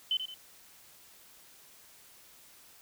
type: tone with echo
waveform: sine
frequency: 3047 Hz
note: G7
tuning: 50 cents flat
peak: -26 dBFS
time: 0.11-0.17 s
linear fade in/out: 2 ms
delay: 86 ms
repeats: 2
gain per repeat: -8 dB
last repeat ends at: 0.342 s
effects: white hiss -57 dBFS RMS until 2.81 s